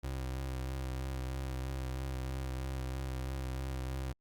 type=tone with vibrato; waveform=30% pulse; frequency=65.41 Hz; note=C2; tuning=in tune; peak=-33 dBFS; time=0.03-4.13 s; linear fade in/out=10 ms; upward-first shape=sine; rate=3.1 Hz; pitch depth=29 cents each way; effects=Opus 48 kbps